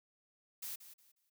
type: noise with echo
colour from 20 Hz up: blue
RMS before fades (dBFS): -43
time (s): 0.62-0.76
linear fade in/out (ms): 10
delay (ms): 180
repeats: 3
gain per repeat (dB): -12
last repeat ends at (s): 1.3
effects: none